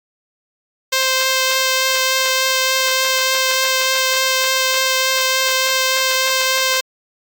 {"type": "tone with vibrato", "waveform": "5% pulse", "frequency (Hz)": 523.3, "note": "C5", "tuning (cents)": 0, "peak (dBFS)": -3, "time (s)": [0.92, 6.81], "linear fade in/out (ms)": 10, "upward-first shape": "triangle", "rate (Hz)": 3.4, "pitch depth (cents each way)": 9, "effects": ["AAC 64 kbps"]}